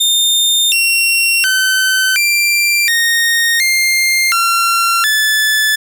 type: tone with pitch steps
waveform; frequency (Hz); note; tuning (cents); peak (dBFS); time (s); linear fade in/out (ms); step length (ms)
sawtooth; 3632 / 2736 / 1529 / 2365 / 1855 / 2111 / 1367 / 1737; A#7 / F7 / G6 / D7 / A#6 / C7 / F6 / A6; -46 / -36 / -44 / +12 / -9 / +15 / -37 / -23; -7; 0-5.76; 10; 720
effects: none